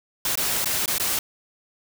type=noise with dropouts; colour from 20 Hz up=white; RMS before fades=-24 dBFS; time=0.25-1.19 s; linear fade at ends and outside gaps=2 ms; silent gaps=0.355-0.374 / 0.645-0.657 / 0.859-0.878 / 0.982-0.998 s; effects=none

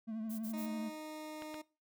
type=tone with vibrato; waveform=triangle; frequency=220.8 Hz; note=A3; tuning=6 cents sharp; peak=-36 dBFS; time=0.07-0.9 s; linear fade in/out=20 ms; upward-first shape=triangle; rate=12 Hz; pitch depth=56 cents each way
type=noise bursts; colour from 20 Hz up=violet; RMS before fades=-49 dBFS; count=3; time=0.29-0.668 s; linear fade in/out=20 ms; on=100 ms; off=39 ms
type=tone with pitch glide; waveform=20% pulse; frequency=310 to 307.7 Hz; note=D#4 to D#4; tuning=-6 to -19 cents; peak=-39 dBFS; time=0.53-1.62 s; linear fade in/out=10 ms; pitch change=-13 cents; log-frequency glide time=0.75-1.39 s
type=clicks; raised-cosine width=0.3 ms; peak=-30 dBFS; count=2; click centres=1.422 / 1.543 s
effects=noise-tail reverb RT60 0.3 s tail -20 dB re dry

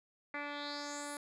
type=tone with low-pass filter sweep; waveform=10% pulse; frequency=290 Hz; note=D4; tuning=22 cents flat; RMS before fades=-42 dBFS; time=0.34-1.17 s; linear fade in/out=2 ms; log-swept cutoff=2100 to 11000 Hz; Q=4.5; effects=none

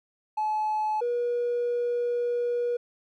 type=tone pair in turn; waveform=triangle; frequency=858 / 481.5 Hz; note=A5 / B4; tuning=-44 / -44 cents; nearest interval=minor seventh; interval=1000 cents; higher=first; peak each=-21 dBFS; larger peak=neither; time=0.37-1.01 / 1.01-2.77 s; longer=second; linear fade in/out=10 ms; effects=tanh soft clip ceiling -21 dBFS

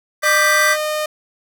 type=chord; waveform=square; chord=G major; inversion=second; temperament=equal; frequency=1174.7 / 1568 / 1975.5 Hz; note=D6 / G6 / B6; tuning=0 / 0 / 0 cents; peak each=-20 / -18 / -17 dBFS; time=0.22-0.77 s; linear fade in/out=50 ms
type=tone with pitch glide; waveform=sawtooth; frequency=606 to 610.9 Hz; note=D#5 to D#5; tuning=-46 to -32 cents; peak=-15 dBFS; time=0.23-1.06 s; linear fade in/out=5 ms; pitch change=+14 cents; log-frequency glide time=0.41-0.74 s
effects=8-bit

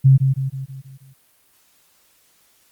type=tone with echo; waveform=sine; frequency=134.1 Hz; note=C3; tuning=43 cents sharp; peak=-7 dBFS; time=0.04-0.18 s; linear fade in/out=20 ms; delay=160 ms; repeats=6; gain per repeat=-6 dB; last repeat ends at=1.14 s; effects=white hiss -58 dBFS RMS until 2.71 s + Opus 32 kbps

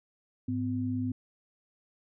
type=tone pair together; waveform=sine; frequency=104.4 / 253.7 Hz; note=G#2 / B3; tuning=+10 / +47 cents; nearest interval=octave + minor third; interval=1537 cents; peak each=-33 / -30 dBFS; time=0.48-1.12 s; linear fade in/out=5 ms; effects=none

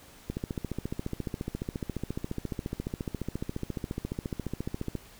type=click train; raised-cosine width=3 ms; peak=-19 dBFS; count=68; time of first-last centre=0.3-4.953 s; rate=14.4 Hz; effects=pink hiss -53 dBFS RMS until 5.19 s

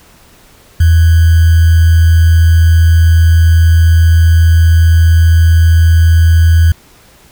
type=tone with sample-and-hold; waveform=sine; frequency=82.41 Hz; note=E2; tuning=in tune; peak=-3 dBFS; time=0.8-6.72 s; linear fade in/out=5 ms; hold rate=1575 Hz; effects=pink hiss -43 dBFS RMS until 7.31 s

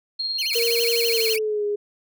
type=tone with tremolo; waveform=sine; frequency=4236 Hz; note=C8; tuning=21 cents sharp; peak=-22 dBFS; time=0.19-1.34 s; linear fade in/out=10 ms; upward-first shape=sine; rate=19 Hz; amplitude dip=35%
type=tone with vibrato; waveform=35% pulse; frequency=2637 Hz; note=E7; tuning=in tune; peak=-24 dBFS; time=0.38-1.39 s; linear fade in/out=10 ms; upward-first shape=sine; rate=12 Hz; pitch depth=300 cents each way
type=noise; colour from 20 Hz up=blue; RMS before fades=-29 dBFS; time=0.53-1.36 s; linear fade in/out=0 ms
type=tone with pitch glide; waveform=sine; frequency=466.2 to 412.9 Hz; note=A#4 to G#4; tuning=0 to -10 cents; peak=-21 dBFS; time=0.55-1.76 s; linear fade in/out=10 ms; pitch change=-210 cents; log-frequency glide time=1.05-1.65 s
effects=none

